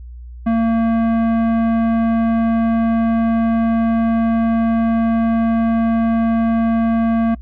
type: tone with tanh clipping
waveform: triangle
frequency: 227.8 Hz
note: A#3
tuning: 40 cents flat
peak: -15 dBFS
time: 0.46-7.35 s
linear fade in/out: 10 ms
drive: 18 dB
effects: noise-tail reverb RT60 0.1 s tail -24 dB re dry + added 60 Hz sine -31 dBFS peak until 7.41 s

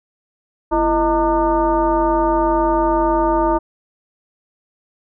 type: tone with frequency modulation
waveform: sine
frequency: 623 Hz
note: D#5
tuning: 2 cents sharp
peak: -13 dBFS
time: 0.71-3.59 s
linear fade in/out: 20 ms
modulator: 288 Hz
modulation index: 1.6
effects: none

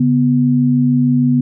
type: tone pair together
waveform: sine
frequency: 140.42 / 246.9 Hz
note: C#3 / B3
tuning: +23 / 0 cents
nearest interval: minor seventh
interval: 977 cents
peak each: -15 / -11 dBFS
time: 0-1.41 s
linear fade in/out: 5 ms
effects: none

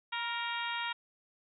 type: harmonic tone with a mistuned harmonic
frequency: 466.2 Hz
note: A#4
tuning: in tune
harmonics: 2 / 3 / 4 / 5 / 6 / 7 / 8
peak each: -38 / -40 / -41 / -42 / -43 / -43 / -44 dBFS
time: 0.12-0.93 s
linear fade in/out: 10 ms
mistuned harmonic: 2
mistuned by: +31 cents
effects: none

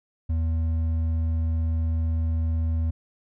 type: tone with hard clipping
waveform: triangle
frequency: 81.1 Hz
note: E2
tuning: 28 cents flat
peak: -23 dBFS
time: 0.29-2.91 s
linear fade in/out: 10 ms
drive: 8 dB
effects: none

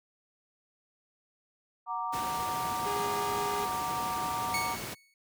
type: chord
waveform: sine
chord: Gb augmented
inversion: none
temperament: equal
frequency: 740 / 932.3 / 1174.7 Hz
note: Gb5 / Bb5 / D6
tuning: 0 / 0 / 0 cents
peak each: -38 / -34 / -35 dBFS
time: 1.86-4.77 s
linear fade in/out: 50 ms
type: noise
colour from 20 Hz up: pink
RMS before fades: -38 dBFS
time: 2.12-4.95 s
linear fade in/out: 20 ms
type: tone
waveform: sawtooth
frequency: 410 Hz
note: G#4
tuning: 22 cents flat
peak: -30 dBFS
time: 2.85-3.66 s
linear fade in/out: 20 ms
type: tone with exponential decay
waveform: sawtooth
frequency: 2217 Hz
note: C#7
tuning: in tune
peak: -25 dBFS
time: 4.54-5.14 s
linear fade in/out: 2 ms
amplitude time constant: 130 ms
effects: high-pass 100 Hz 12 dB/octave

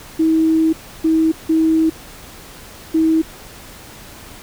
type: tone bursts at uneven times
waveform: sine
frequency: 320.6 Hz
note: E4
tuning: 48 cents flat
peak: -11 dBFS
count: 4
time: 0.19-0.73 / 1.04-1.32 / 1.49-1.9 / 2.94-3.22 s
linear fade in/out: 10 ms
effects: pink hiss -38 dBFS RMS until 4.42 s

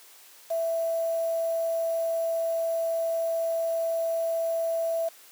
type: tone with quantisation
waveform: sine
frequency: 661 Hz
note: E5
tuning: 5 cents sharp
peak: -24 dBFS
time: 0.5-5.09 s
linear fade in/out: 10 ms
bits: 7
effects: white hiss -52 dBFS RMS until 5.31 s + high-pass 400 Hz 12 dB/octave

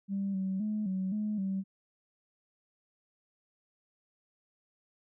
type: tone with pitch steps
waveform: sine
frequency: 197 / 190.4 / 212.7 / 188.6 / 211.6 / 192.7 Hz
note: G3 / F#3 / G#3 / F#3 / G#3 / G3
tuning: +9 / +50 / +42 / +33 / +33 / -29 cents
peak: -29 dBFS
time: 0.08-1.64 s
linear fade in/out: 50 ms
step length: 260 ms
effects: tanh soft clip ceiling -25 dBFS

